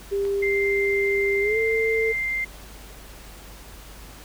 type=tone with pitch glide; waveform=sine; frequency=398.2 to 447 Hz; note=G4 to A4; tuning=+27 to +27 cents; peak=-21 dBFS; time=0.11-2.13 s; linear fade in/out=20 ms; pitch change=+200 cents; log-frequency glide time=1.41-1.58 s
type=click; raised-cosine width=0.3 ms; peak=-25 dBFS; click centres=0.252 s
type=tone; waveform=sine; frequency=2093 Hz; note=C7; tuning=in tune; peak=-23 dBFS; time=0.42-2.45 s; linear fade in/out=10 ms
effects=added 50 Hz sine -43 dBFS peak until 4.24 s + pink hiss -45 dBFS RMS until 4.24 s